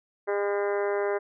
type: harmonic tone with a mistuned harmonic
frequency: 202.6 Hz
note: G#3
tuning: 43 cents flat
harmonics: 2 / 3 / 4 / 5 / 6 / 7 / 8 / 9 / 10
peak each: -26 / -31 / -36 / -38 / -41 / -41 / -40 / -43 / -43 dBFS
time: 0.27-1.19 s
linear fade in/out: 20 ms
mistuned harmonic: 8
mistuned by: -21 cents
effects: none